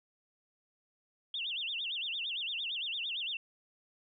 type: tone with vibrato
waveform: sine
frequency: 3136 Hz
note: G7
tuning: in tune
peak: -34 dBFS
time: 1.34-3.37 s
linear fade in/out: 2 ms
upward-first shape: sine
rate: 8.8 Hz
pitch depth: 280 cents each way
effects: none